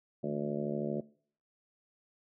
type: harmonic tone with a mistuned harmonic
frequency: 73 Hz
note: D2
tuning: 10 cents flat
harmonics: 2 / 3 / 4 / 5 / 6 / 7 / 8 / 9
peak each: -40 / -37 / -43 / -38 / -44 / -43 / -40 / -44 dBFS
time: 0.23-1.01 s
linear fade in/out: 10 ms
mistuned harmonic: 2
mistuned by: +70 cents
effects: noise-tail reverb RT60 0.5 s tail -21 dB re dry